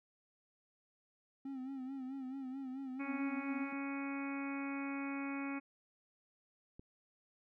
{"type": "tone with vibrato", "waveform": "triangle", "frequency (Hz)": 264.7, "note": "C4", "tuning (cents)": 20, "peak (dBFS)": -39, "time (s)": [1.45, 3.73], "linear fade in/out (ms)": 5, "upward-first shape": "sine", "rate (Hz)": 4.6, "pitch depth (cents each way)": 67}
{"type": "harmonic tone", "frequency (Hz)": 277.2, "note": "C#4", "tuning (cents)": 0, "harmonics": [1, 2, 3, 4, 5, 6, 7, 8, 9], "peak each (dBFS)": [-39, -53, -51, -51, -51, -56, -57, -49, -51], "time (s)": [2.99, 5.6], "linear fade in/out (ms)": 20}
{"type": "click", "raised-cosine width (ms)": 3, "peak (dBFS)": -39, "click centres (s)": 6.795}
{"effects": []}